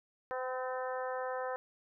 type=harmonic tone with a mistuned harmonic; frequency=256.5 Hz; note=C4; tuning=34 cents flat; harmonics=2 / 3 / 4 / 5 / 6 / 7; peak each=-37 / -41 / -43 / -45 / -47 / -48 dBFS; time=0.31-1.56 s; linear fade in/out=0 ms; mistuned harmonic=4; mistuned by=-15 cents; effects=none